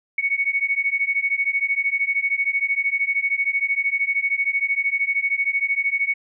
sine beating tone pair, 2217 / 2230 Hz, C#7 / C#7, 0 / +10 cents, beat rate 13 Hz, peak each -22 dBFS, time 0.18-6.14 s, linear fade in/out 5 ms, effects none

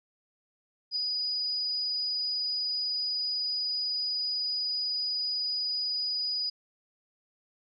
sine tone with ADSR envelope, 4938 Hz, D#8, 14 cents flat, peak -26 dBFS, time 0.91-6.5 s, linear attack 50 ms, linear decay 8 ms, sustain -2 dB, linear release 10 ms, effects none

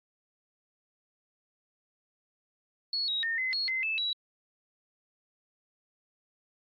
sine tone with pitch steps, 4362 / 3810 / 1827 / 2044 / 4319 / 2062 / 2626 / 3905 Hz, C#8 / A#7 / A#6 / C7 / C#8 / C7 / E7 / B7, -29 / +37 / -35 / -41 / -46 / -26 / -7 / -20 cents, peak -28 dBFS, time 2.93-4.13 s, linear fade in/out 2 ms, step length 150 ms, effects AAC 64 kbps

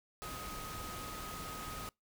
sine tone in noise, 1257 Hz, D#6, 17 cents sharp, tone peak -46 dBFS, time 0.22-1.89 s, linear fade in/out 0 ms, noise pink, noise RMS -45 dBFS, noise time 0.22-1.89 s, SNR -4 dB, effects noise-tail reverb RT60 0.2 s tail -26 dB re dry

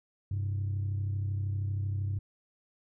sine tone pair together, 98 / 130.81 Hz, G2 / C3, 0 / 0 cents, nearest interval perfect fourth, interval 500 cents, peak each -28 / -37 dBFS, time 0.31-2.19 s, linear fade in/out 5 ms, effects tanh soft clip ceiling -26 dBFS

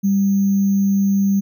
sine tone with sample-and-hold, 197.4 Hz, G3, 12 cents sharp, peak -13 dBFS, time 0.03-1.41 s, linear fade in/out 20 ms, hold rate 6300 Hz, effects none

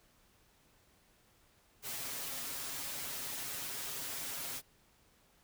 white noise with comb filter, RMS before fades -41 dBFS, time 1.82-4.62 s, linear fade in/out 50 ms, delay 7.3 ms, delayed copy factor +0.8, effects pink hiss -68 dBFS RMS until 5.43 s

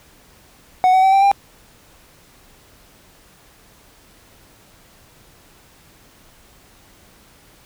triangle tone with pitch steps, 740 / 753.8 / 767.9 / 782.2 / 796.8 Hz, F#5 / F#5 / G5 / G5 / G5, 0 / +32 / -36 / -4 / +28 cents, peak -8 dBFS, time 0.84-1.315 s, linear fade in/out 0 ms, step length 95 ms, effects pink hiss -50 dBFS RMS until 7.65 s

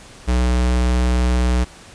square tone, 61.6 Hz, B1, 4 cents flat, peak -15 dBFS, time 0.27-1.65 s, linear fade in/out 20 ms, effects pink hiss -42 dBFS RMS until 1.94 s + resampled to 22050 Hz

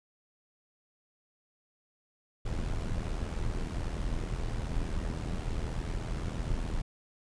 brown noise with amplitude modulation, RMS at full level -30 dBFS, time 2.45-6.82 s, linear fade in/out 10 ms, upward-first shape sine, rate 81.2 Hz, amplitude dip 65%, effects resampled to 22050 Hz

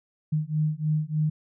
sine beating tone pair, 152.1 / 155.4 Hz, D#3 / D#3, -39 / -2 cents, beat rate 3.3 Hz, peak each -26 dBFS, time 0.32-1.3 s, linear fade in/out 10 ms, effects none

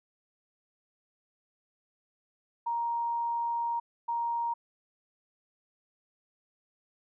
sine tone bursts at uneven times, 937 Hz, A#5, 9 cents sharp, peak -28 dBFS, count 2, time 2.66-3.8 / 4.08-4.54 s, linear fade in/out 10 ms, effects none

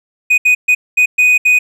triangle tone bursts at uneven times, 2489 Hz, D#7, in tune, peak -5 dBFS, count 6, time 0.3-0.38 / 0.45-0.55 / 0.68-0.75 / 0.97-1.06 / 1.18-1.38 / 1.45-1.59 s, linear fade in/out 10 ms, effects none

